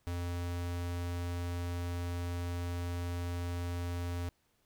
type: tone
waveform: square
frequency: 87.31 Hz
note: F2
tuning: in tune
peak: -35 dBFS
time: 0.07-4.29 s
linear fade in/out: 0 ms
effects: pink hiss -74 dBFS RMS until 4.65 s